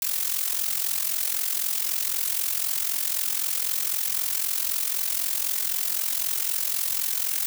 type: noise with amplitude modulation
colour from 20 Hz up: blue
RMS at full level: -23 dBFS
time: 0.02-7.46 s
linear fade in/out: 0 ms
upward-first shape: sine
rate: 43.9 Hz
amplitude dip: 75%
effects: none